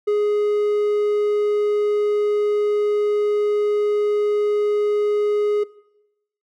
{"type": "tone", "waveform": "triangle", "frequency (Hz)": 416.4, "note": "G#4", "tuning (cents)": 5, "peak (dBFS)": -14, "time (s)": [0.07, 5.64], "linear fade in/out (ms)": 10, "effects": ["noise-tail reverb RT60 0.9 s tail -21 dB re dry"]}